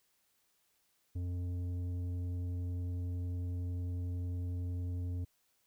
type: tone with tanh clipping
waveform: sine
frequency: 88.9 Hz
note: F2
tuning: 31 cents sharp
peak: -36 dBFS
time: 1.15-5.25 s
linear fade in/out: 10 ms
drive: 9 dB
effects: white hiss -75 dBFS RMS until 5.66 s